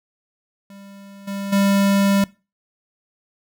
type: tone with level steps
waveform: square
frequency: 198.2 Hz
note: G3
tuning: 19 cents sharp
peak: -40 / -26 / -15 dBFS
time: 0.7-2.24 s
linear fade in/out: 2 ms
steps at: 1.27 / 1.52 s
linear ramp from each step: 10 ms
effects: noise-tail reverb RT60 0.3 s tail -22 dB re dry